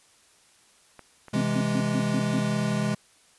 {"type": "clicks", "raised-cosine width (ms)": 0.5, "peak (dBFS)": -28, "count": 3, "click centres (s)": [0.993, 1.283, 1.513]}
{"type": "chord", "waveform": "square", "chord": "C augmented", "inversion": "none", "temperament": "equal", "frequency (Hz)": [130.81, 164.81, 207.7], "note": ["C3", "E3", "G#3"], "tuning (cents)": [0, 0, 0], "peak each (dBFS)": [-30, -31, -27], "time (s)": [1.33, 2.95], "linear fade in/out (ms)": 10}
{"type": "tone bursts", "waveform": "sine", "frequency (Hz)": 260.3, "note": "C4", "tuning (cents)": -9, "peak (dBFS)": -25, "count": 6, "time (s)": [1.36, 2.39], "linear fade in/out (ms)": 2, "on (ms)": 55, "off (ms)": 140}
{"effects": ["white hiss -59 dBFS RMS until 3.38 s", "resampled to 24000 Hz"]}